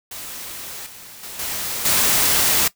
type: noise with level steps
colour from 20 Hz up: white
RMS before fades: -33 / -40 / -34 / -26 / -17 dBFS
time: 0.11-2.68 s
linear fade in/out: 5 ms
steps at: 0.86 / 1.23 / 1.39 / 1.85 s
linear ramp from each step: 5 ms
effects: noise-tail reverb RT60 0.1 s tail -18 dB re dry